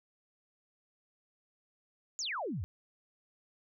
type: exponential sweep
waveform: sine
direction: down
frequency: 7290 to 73.42 Hz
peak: -34 dBFS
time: 2.19-2.64 s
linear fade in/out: 0 ms
effects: none